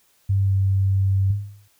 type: tone with pitch glide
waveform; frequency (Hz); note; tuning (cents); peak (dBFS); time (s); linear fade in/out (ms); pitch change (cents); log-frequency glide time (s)
sine; 98 to 96.87; G2 to G2; 0 to -20; -16; 0.29-1.31; 10; -20; 0.43-0.53
type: tone with exponential decay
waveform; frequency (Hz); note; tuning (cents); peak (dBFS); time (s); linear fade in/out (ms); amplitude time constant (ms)
sine; 101.4; G#2; -41; -16; 1.3-1.68; 5; 82
effects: white hiss -61 dBFS RMS until 1.79 s